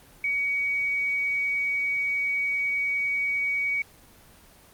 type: tone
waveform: sine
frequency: 2255 Hz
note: C#7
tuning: 29 cents sharp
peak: -23 dBFS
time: 0.24-3.82 s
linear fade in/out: 2 ms
effects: pink hiss -53 dBFS RMS until 4.73 s + Opus 24 kbps